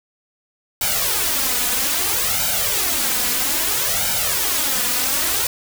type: noise with flanger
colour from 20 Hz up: white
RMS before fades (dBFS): -20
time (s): 0.81-5.47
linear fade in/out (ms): 2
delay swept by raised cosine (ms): 1.3 to 4.1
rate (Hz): 0.61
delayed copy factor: +0.8
effects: none